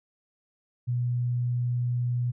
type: tone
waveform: sine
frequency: 122.2 Hz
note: B2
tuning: 18 cents flat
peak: -24 dBFS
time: 0.87-2.32 s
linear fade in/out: 20 ms
effects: none